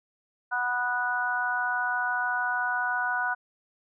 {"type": "harmonic tone", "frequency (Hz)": 246.1, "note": "B3", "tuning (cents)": -6, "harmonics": [3, 4, 5, 6], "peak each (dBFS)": [-32, -32, -37, -27], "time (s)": [0.51, 3.35], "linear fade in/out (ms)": 20, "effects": []}